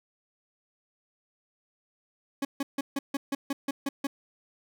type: tone bursts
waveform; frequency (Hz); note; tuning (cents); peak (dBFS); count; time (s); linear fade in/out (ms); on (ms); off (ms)
40% pulse; 277.2; C#4; 0; -26; 10; 2.42-4.07; 5; 30; 150
effects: none